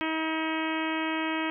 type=harmonic tone; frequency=318.6 Hz; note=D#4; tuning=41 cents sharp; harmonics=1 / 2 / 3 / 4 / 5 / 6 / 7 / 8 / 9 / 10; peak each=-30 / -38 / -35 / -38 / -39 / -38 / -38 / -38 / -43 / -42 dBFS; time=0.01-1.5 s; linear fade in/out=0 ms; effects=none